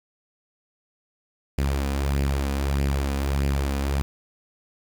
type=tone with flanger; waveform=sawtooth; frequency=69.3 Hz; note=C#2; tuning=in tune; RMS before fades=-24 dBFS; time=1.58-4.02 s; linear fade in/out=0 ms; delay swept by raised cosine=0.39 to 4.09 ms; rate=1.6 Hz; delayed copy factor=+0.5; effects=8-bit